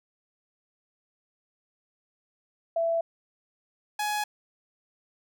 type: tone pair in turn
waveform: sine / sawtooth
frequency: 666 / 839.1 Hz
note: E5 / G#5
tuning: +18 / +18 cents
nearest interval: major third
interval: 400 cents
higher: second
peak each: -23 dBFS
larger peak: neither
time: 2.76-3.01 / 3.99-4.24 s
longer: neither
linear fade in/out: 5 ms
effects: none